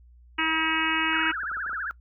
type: harmonic tone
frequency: 320 Hz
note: D#4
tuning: 49 cents sharp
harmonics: 1 / 3 / 4 / 5 / 6 / 7 / 8 / 9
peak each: -31 / -31 / -31 / -31 / -31 / -31 / -31 / -31 dBFS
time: 0.38-1.32 s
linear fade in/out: 10 ms
type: tone with vibrato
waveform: sine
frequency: 1483 Hz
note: F#6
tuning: 4 cents sharp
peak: -28 dBFS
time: 1.13-1.91 s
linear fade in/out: 0 ms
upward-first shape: triangle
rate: 15 Hz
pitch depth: 290 cents each way
type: clicks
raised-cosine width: 1 ms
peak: -35 dBFS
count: 7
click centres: 1.305 / 1.434 / 1.516 / 1.57 / 1.664 / 1.695 / 1.731 s
effects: noise-tail reverb RT60 0.1 s tail -22 dB re dry + added 60 Hz sine -50 dBFS peak until 2 s